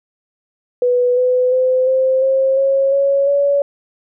sine tone with pitch steps, 493 / 502.8 / 512.7 / 522.9 / 533.3 / 543.9 / 554.7 / 565.7 Hz, B4 / B4 / C5 / C5 / C5 / C#5 / C#5 / C#5, -3 / +31 / -35 / -1 / +33 / -33 / +1 / +35 cents, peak -11 dBFS, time 0.82-3.62 s, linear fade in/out 2 ms, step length 350 ms, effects none

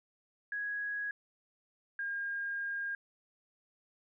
sine tone pair in turn, 1661.2 / 1615.8 Hz, G#6 / G#6, 0 / -48 cents, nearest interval unison, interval 48 cents, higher first, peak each -34 / -34 dBFS, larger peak neither, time 0.52-1.11 / 1.99-2.95 s, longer second, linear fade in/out 2 ms, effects none

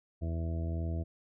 harmonic tone, 82.41 Hz, E2, in tune, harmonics 1 / 2 / 3 / 4 / 5 / 6 / 7 / 8, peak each -32 / -40 / -46 / -44 / -54 / -52 / -55 / -47 dBFS, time 0.21-1.04 s, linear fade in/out 20 ms, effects none

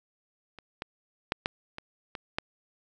clicks, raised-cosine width 0.3 ms, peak -29 / -18 / -10 / -11 / -22 / -20 / -12 dBFS, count 7, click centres 0.587 / 0.821 / 1.321 / 1.459 / 1.784 / 2.152 / 2.385 s, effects none

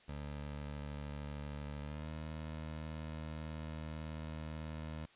20% pulse tone with pitch glide, 73 to 78.24 Hz, D2 to D#2, -10 to +10 cents, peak -37 dBFS, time 0.08-5.06 s, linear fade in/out 10 ms, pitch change +120 cents, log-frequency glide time 1.82-2.09 s, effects white hiss -64 dBFS RMS until 5.15 s + resampled to 8000 Hz

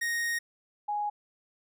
45% pulse / sine tone pair in turn, 1864.7 / 830.6 Hz, A#6 / G#5, 0 / 0 cents, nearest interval octave + major second, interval 1400 cents, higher first, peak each -28 dBFS, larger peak neither, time 0.01-0.39 / 0.88-1.1 s, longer first, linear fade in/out 10 ms, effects none

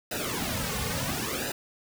pink noise with flanger, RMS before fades -31 dBFS, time 0.11-1.52 s, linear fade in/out 5 ms, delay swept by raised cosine 0.9 to 3.1 ms, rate 0.73 Hz, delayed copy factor -0.9, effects none

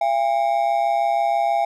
triangle ring-modulated tone, 744 Hz, F#5, 9 cents sharp, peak -12 dBFS, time 0.01-1.65 s, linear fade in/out 5 ms, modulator 63.1 Hz, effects none

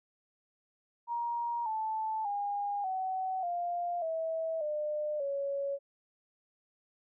sine tone with pitch steps, 944 / 875.7 / 812.4 / 753.6 / 699.1 / 648.5 / 601.6 / 558.1 Hz, A#5 / A5 / G#5 / F#5 / F5 / E5 / D5 / C#5, +22 / -8 / -38 / +32 / +2 / -28 / +42 / +12 cents, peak -31 dBFS, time 1.07-5.79 s, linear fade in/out 50 ms, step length 590 ms, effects none

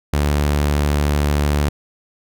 sawtooth tone, 73.1 Hz, D2, 7 cents flat, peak -11 dBFS, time 0.13-1.69 s, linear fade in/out 5 ms, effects none

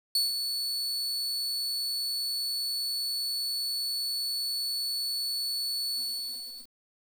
40% pulse tone with ADSR envelope, 4435 Hz, C#8, in tune, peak -21 dBFS, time 0.15-6.73 s, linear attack 3 ms, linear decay 160 ms, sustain -7 dB, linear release 760 ms, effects 8-bit

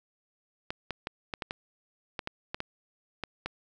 clicks, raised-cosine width 0.3 ms, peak -17 dBFS, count 12, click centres 0.705 / 0.907 / 1.071 / 1.338 / 1.422 / 1.509 / 2.192 / 2.274 / 2.545 / 2.604 / 3.237 / 3.46 s, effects none

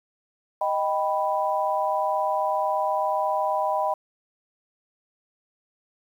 sine chord, Eb augmented, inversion none, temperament equal, 622.3 / 784 / 987.8 Hz, Eb5 / G5 / B5, 0 / 0 / 0 cents, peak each -26 dBFS, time 0.61-3.94 s, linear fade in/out 5 ms, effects 9-bit

